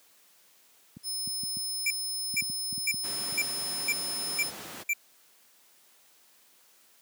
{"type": "clicks", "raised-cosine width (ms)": 5, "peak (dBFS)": -25, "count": 11, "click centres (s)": [0.969, 1.275, 1.435, 1.57, 2.341, 2.423, 2.499, 2.727, 2.779, 2.943, 3.325]}
{"type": "tone", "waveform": "20% pulse", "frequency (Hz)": 5200, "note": "E8", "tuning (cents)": -24, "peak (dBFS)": -26, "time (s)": [1.03, 4.52], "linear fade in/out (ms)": 50}
{"type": "tone bursts", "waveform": "square", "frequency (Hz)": 2349, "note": "D7", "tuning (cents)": 0, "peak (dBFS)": -25, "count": 7, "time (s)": [1.86, 4.935], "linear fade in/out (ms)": 5, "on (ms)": 45, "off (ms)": 460}
{"type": "noise", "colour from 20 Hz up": "pink", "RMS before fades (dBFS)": -41, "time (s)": [3.03, 4.84], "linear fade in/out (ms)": 20}
{"effects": ["white hiss -61 dBFS RMS until 7.01 s", "high-pass 200 Hz 12 dB/octave"]}